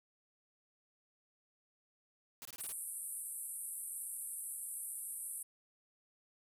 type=noise bursts; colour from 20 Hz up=white; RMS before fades=-49 dBFS; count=6; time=2.42-2.722 s; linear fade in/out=0 ms; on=32 ms; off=22 ms
type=band-pass noise; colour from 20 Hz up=white; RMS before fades=-44 dBFS; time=2.6-5.43 s; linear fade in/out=5 ms; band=8400 to 12000 Hz; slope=96 dB/octave
effects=none